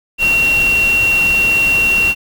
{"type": "tone in noise", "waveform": "sine", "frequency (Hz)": 2740, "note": "F7", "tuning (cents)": -34, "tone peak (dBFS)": -10, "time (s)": [0.18, 2.15], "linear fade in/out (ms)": 50, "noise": "pink", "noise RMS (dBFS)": -24, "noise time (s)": [0.18, 2.15], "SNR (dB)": 11, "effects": []}